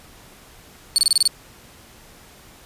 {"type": "tone bursts", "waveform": "30% pulse", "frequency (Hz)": 4435, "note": "C#8", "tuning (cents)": 0, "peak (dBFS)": -10, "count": 7, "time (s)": [0.96, 1.276], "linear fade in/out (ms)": 0, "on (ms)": 22, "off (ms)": 27, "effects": ["pink hiss -47 dBFS RMS until 2.65 s", "resampled to 32000 Hz"]}